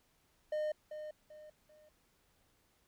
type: tone with echo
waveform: triangle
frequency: 610 Hz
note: D#5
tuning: 34 cents flat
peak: -31 dBFS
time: 0.52-0.72 s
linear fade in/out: 5 ms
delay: 390 ms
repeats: 3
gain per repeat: -9 dB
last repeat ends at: 1.89 s
effects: pink hiss -73 dBFS RMS until 2.87 s